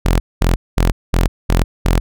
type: tone bursts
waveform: sawtooth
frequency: 43.14 Hz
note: F1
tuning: 20 cents flat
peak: -7 dBFS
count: 6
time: 0.05-2 s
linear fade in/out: 10 ms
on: 150 ms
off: 210 ms
effects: none